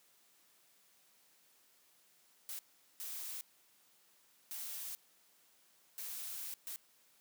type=noise bursts at uneven times; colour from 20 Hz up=blue; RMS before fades=-44 dBFS; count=5; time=2.49-2.59 / 3-3.41 / 4.51-4.95 / 5.98-6.54 / 6.67-6.76 s; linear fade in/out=0 ms; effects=white hiss -69 dBFS RMS until 7.2 s + high-pass 150 Hz 12 dB/octave